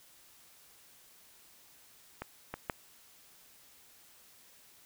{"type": "clicks", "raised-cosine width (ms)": 0.5, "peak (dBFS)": [-23, -22, -17], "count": 3, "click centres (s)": [2.22, 2.54, 2.698], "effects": ["white hiss -60 dBFS RMS until 4.85 s"]}